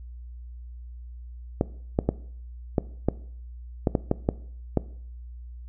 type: clicks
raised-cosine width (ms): 2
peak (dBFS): -7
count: 10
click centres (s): 1.611 / 1.989 / 2.09 / 2.782 / 3.086 / 3.872 / 3.952 / 4.114 / 4.289 / 4.773
effects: noise-tail reverb RT60 0.6 s tail -19 dB re dry + added 60 Hz sine -38 dBFS peak until 5.68 s